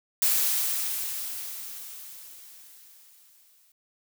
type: noise with exponential decay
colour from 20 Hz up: blue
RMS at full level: -22 dBFS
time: 0.22-3.72 s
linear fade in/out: 2 ms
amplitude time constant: 760 ms
effects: none